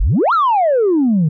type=exponential two-way sweep; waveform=sine; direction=up then down; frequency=34.77 to 1413 to 146.1 Hz; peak=-9 dBFS; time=0-1.29 s; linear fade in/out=10 ms; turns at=0.33 s; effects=tanh soft clip ceiling -8 dBFS